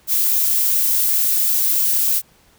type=noise; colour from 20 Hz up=violet; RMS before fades=-17 dBFS; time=0.07-2.22 s; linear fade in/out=50 ms; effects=pink hiss -54 dBFS RMS until 2.58 s